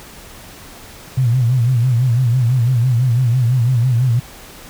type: tone with vibrato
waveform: sine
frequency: 122.9 Hz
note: B2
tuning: 8 cents flat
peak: -11 dBFS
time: 1.17-4.2 s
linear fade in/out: 10 ms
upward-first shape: sine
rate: 6 Hz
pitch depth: 120 cents each way
effects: pink hiss -38 dBFS RMS until 4.69 s